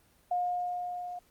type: tone with level ramp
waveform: sine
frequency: 714 Hz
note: F5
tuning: 38 cents sharp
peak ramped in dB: -26 to -37 dBFS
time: 0.31-1.19 s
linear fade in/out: 5 ms
effects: pink hiss -65 dBFS RMS until 1.3 s + Opus 24 kbps